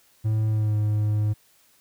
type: tone with pitch glide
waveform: triangle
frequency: 108.9 to 105.8 Hz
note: A2 to G#2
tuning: -17 to +33 cents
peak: -18 dBFS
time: 0.24-1.34 s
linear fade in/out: 20 ms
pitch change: -50 cents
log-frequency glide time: 0.48-0.76 s
effects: white hiss -60 dBFS RMS until 1.8 s